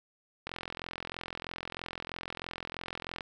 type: click train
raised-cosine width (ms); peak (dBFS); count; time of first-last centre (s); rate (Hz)
0.3; -21; 119; 0.47-3.208; 43.1
effects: none